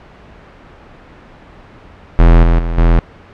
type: tone with level steps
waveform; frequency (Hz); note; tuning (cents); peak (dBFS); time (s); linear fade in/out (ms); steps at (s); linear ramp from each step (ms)
square; 42.04; E1; +35; -4 / -8 / -16 / -7; 2.19-2.99; 0; 2.43 / 2.59 / 2.78; 2
effects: pink hiss -39 dBFS RMS until 3.33 s + low-pass 2000 Hz 12 dB/octave